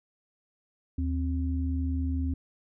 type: tone pair together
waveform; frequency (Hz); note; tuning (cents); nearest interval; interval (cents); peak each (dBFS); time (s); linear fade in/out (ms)
sine; 77.78 / 263.7; D#2 / C4; 0 / +14; octave + major sixth; 2114; -27 / -32; 0.98-2.34; 5
effects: none